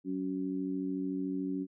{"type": "harmonic tone", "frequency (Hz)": 93.6, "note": "F#2", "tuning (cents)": 20, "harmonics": [2, 3, 4], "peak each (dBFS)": [-38, -33, -42], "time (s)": [0.04, 1.67], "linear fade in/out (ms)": 50, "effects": []}